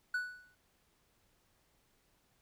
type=tone with exponential decay; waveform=triangle; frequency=1480 Hz; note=F#6; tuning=in tune; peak=-28 dBFS; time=0.14-0.55 s; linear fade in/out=5 ms; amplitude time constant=89 ms; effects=pink hiss -73 dBFS RMS until 2.41 s